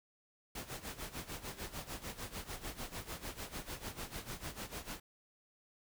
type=noise with tremolo; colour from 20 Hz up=pink; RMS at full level=-42 dBFS; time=0.55-5 s; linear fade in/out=5 ms; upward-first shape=sine; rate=6.7 Hz; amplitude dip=80%; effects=none